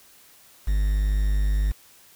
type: tone with quantisation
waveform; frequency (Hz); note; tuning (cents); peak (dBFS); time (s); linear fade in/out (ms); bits
triangle; 50.7; G#1; -41; -17; 0.67-1.72; 10; 7
effects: white hiss -53 dBFS RMS until 2.15 s